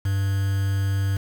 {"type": "tone with quantisation", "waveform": "triangle", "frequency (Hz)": 98, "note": "G2", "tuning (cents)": 0, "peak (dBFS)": -18, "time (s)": [0.05, 1.17], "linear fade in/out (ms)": 5, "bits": 6, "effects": []}